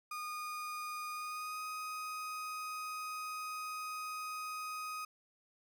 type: tone with pitch glide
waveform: 35% pulse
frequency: 1226 to 1252.5 Hz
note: D#6 to D#6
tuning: -26 to +11 cents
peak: -38 dBFS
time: 0.11-5.05 s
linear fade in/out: 5 ms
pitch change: +37 cents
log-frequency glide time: 1.11-1.63 s
effects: none